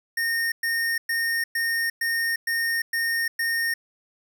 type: tone bursts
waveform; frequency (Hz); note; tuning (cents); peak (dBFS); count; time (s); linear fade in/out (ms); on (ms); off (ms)
square; 1839; A#6; -24; -23; 8; 0.17-3.74; 5; 350; 110
effects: 9-bit